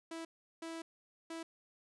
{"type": "tone bursts at uneven times", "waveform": "sawtooth", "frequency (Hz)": 328.4, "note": "E4", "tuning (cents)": -6, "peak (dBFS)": -38, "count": 3, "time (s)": [[0.11, 0.25], [0.62, 0.82], [1.3, 1.43]], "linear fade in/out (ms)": 5, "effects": ["resampled to 24000 Hz"]}